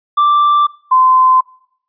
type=tone pair in turn; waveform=triangle / sine; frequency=1174.7 / 1029.9 Hz; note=D6 / C6; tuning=0 / -28 cents; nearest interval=major second; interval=228 cents; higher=first; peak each=-6 dBFS; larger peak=neither; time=0.17-0.67 / 0.91-1.41 s; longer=neither; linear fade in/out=10 ms; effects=noise-tail reverb RT60 0.7 s tail -23 dB re dry + resampled to 11025 Hz